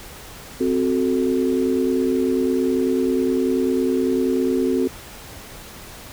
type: chord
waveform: sine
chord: F# diminished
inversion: second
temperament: equal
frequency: 261.6 / 370 / 440 Hz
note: C4 / F#4 / A4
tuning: 0 / 0 / 0 cents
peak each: -20 / -21 / -24 dBFS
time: 0.6-4.88 s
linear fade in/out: 10 ms
effects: pink hiss -39 dBFS RMS until 6.12 s